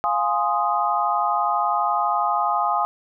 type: chord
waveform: sine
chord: F minor seventh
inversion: none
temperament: equal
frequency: 698.5 / 830.6 / 1046.5 / 1244.5 Hz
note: F5 / Ab5 / C6 / Eb6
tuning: 0 / 0 / 0 / 0 cents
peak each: -25 / -23 / -26 / -23 dBFS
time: 0.04-2.85 s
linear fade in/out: 0 ms
effects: none